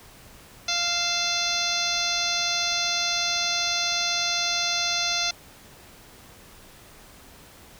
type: harmonic tone with a mistuned harmonic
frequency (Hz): 696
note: F5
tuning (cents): -6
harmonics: 1 / 2 / 3 / 4 / 5 / 6 / 7 / 8 / 9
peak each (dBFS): -34 / -33 / -34 / -32 / -30 / -29 / -32 / -32 / -32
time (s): 0.68-5.31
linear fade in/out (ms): 5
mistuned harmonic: 4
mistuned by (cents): -82
effects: pink hiss -49 dBFS RMS until 7.79 s